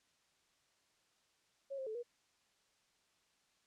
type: tone with pitch steps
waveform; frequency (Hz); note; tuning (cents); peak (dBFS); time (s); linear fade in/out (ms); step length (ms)
sine; 550 / 529 / 435.8 / 479.4; C#5 / C5 / A4 / A#4; -14 / +19 / -17 / +48; -40; 1.7-2.032; 20; 83
effects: white hiss -75 dBFS RMS until 3.66 s + low-pass 7000 Hz 12 dB/octave